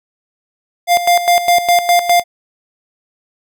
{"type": "tone with tremolo", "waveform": "square", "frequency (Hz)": 700, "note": "F5", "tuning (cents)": 4, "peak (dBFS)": -8, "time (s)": [0.87, 2.24], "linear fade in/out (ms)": 50, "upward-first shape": "square", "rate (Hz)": 4.9, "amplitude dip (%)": 70, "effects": []}